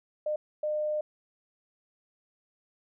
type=tone bursts at uneven times; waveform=sine; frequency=606 Hz; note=D#5; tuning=46 cents flat; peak=-27 dBFS; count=2; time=0.26-0.36 / 0.63-1.01 s; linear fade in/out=5 ms; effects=none